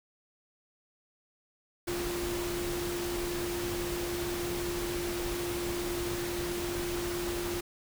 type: tone in noise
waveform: sine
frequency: 349.2 Hz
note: F4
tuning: in tune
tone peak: -33 dBFS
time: 1.87-7.61 s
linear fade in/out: 10 ms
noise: pink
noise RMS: -37 dBFS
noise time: 1.87-7.61 s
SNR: +1 dB
effects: none